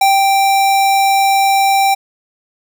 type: tone with ADSR envelope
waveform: square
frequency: 784 Hz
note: G5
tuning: in tune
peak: -8 dBFS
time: 0.01-1.95 s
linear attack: 5 ms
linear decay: 200 ms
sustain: -2 dB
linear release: 15 ms
effects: none